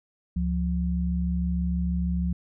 sine tone pair together, 70.5 / 176.93 Hz, C#2 / F3, +30 / +23 cents, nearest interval octave + major third, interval 1593 cents, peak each -26 dBFS, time 0.36-2.33 s, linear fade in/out 5 ms, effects none

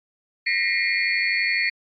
sine tone cluster, 1855 / 1947 / 2136 / 2406 / 4402 Hz, A#6 / B6 / C7 / D7 / C#8, -9 / -25 / +35 / +41 / -13 cents, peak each -28 / -26 / -24 / -26 / -29 dBFS, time 0.46-1.7 s, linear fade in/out 10 ms, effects AAC 64 kbps

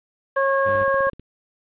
harmonic tone, 545 Hz, C#5, 29 cents flat, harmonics 1 / 2 / 3, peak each -19 / -22 / -24 dBFS, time 0.36-1.1 s, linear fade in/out 10 ms
sawtooth tone, 98 Hz, G2, in tune, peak -27 dBFS, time 0.65-0.85 s, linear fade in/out 20 ms
click train, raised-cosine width 3 ms, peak -27 dBFS, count 9, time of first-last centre 0.69-1.196 s, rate 15.8 Hz
effects resampled to 8000 Hz + 8-bit

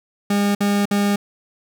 40% pulse tone bursts, 202.8 Hz, G#3, 41 cents flat, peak -15 dBFS, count 3, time 0.3-1.16 s, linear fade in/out 5 ms, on 250 ms, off 55 ms, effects none

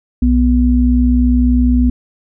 sine tone pair together, 61.73 / 246.9 Hz, B1 / B3, 0 / 0 cents, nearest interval 2 octaves, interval 2400 cents, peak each -11 dBFS, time 0.22-1.9 s, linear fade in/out 5 ms, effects none

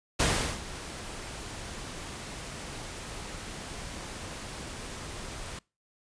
pink noise with ADSR envelope, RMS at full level -24 dBFS, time 0.19-5.59 s, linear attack 13 ms, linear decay 380 ms, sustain -16 dB, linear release 4 ms, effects noise-tail reverb RT60 0.3 s tail -25 dB re dry + resampled to 22050 Hz

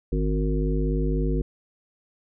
harmonic tone with a mistuned harmonic, 51.91 Hz, G#1, in tune, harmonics 1 / 3 / 5 / 7 / 9, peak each -23 / -28 / -30 / -31 / -33 dBFS, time 0.12-1.42 s, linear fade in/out 5 ms, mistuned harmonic 9, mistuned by -23 cents, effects none

